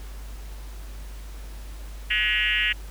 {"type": "tone with frequency modulation", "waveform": "sine", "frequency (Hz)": 2349, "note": "D7", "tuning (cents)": 0, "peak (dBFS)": -20, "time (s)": [2.1, 2.73], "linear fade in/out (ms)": 10, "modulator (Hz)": 218, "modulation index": 3.1, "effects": ["added 50 Hz sine -35 dBFS peak until 2.9 s", "pink hiss -48 dBFS RMS until 2.9 s"]}